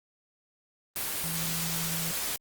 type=tone in noise; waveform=sine; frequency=164.81 Hz; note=E3; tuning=in tune; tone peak=-35 dBFS; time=1.24-2.11 s; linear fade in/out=0 ms; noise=white; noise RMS=-32 dBFS; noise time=0.96-2.36 s; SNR=-6 dB; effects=Opus 24 kbps